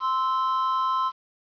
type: tone pair together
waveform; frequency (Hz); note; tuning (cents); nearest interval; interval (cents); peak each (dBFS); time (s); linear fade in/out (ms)
triangle; 1041.3 / 1312; C6 / E6; -9 / -9; major third; 400; -21 / -26; 0-1.12; 50
effects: resampled to 11025 Hz + 9-bit